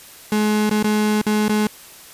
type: tone with dropouts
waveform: 35% pulse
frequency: 212.1 Hz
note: G#3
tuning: 37 cents sharp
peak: -14 dBFS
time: 0.32-1.67 s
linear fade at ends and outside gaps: 2 ms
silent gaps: 0.695-0.711 / 0.827-0.843 / 1.216-1.265 / 1.482-1.494 s
effects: white hiss -42 dBFS RMS until 2.13 s + resampled to 32000 Hz